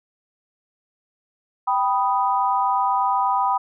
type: chord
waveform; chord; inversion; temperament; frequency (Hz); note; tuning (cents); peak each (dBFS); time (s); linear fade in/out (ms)
sine; G augmented; none; equal; 784 / 987.8 / 1244.5; G5 / B5 / D#6; 0 / 0 / 0; -22 / -20 / -25; 1.67-3.58; 10
effects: none